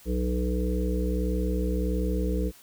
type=harmonic tone; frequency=61.5 Hz; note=B1; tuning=7 cents flat; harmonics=1 / 3 / 5 / 7 / 8; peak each=-26 / -31 / -33 / -34 / -35 dBFS; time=0.05-2.52 s; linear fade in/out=50 ms; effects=white hiss -53 dBFS RMS until 2.62 s